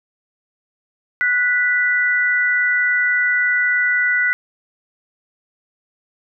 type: tone pair together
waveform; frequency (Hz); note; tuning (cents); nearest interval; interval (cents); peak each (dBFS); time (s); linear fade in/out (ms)
sine; 1473 / 1976.5; F#6 / B6; -8 / +1; perfect fourth; 509; -17; 1.21-4.33; 0
effects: none